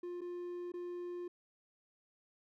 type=tone with dropouts; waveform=triangle; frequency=352.7 Hz; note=F4; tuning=17 cents sharp; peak=-38 dBFS; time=0.03-1.28 s; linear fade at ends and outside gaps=5 ms; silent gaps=0.209-0.215 / 0.72-0.738 s; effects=none